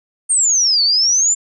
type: exponential two-way sweep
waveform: sine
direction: down then up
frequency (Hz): 8910 to 4400 to 7310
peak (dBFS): -11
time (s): 0.29-1.35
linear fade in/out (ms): 20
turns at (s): 0.83
effects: none